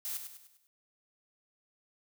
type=noise with echo; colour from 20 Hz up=blue; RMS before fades=-37 dBFS; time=0.05-0.17 s; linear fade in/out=0 ms; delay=100 ms; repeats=5; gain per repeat=-7 dB; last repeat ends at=0.67 s; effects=none